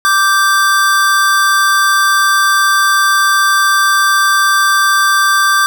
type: tone pair together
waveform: square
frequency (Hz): 1174.7 / 1568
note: D6 / G6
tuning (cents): 0 / 0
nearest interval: perfect fourth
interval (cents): 500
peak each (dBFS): -12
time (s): 0.05-5.66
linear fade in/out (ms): 0
effects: none